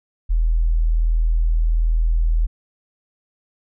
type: tone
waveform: sine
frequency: 40.66 Hz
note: E1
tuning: 23 cents flat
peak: -14 dBFS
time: 0.29-2.47 s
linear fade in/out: 20 ms
effects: none